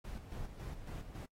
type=noise with tremolo; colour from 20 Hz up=brown; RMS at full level=-43 dBFS; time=0.04-1.26 s; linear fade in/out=10 ms; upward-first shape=square; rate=3.6 Hz; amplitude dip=55%; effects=noise-tail reverb RT60 0.1 s tail -26 dB re dry + AAC 48 kbps